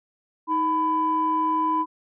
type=tone pair together; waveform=sine; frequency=315.5 / 999 Hz; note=D#4 / B5; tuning=+24 / +20 cents; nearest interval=octave + minor sixth; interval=1996 cents; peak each=-26 / -20 dBFS; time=0.47-1.86 s; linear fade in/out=50 ms; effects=tanh soft clip ceiling -13 dBFS